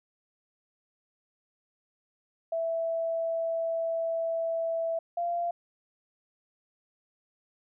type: tone pair in turn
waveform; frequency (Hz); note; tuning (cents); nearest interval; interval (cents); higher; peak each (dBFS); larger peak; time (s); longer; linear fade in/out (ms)
sine; 660 / 690.3; E5 / F5; +2 / -20; minor second; 78; second; -27; neither; 2.52-4.99 / 5.17-5.51; first; 5
effects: none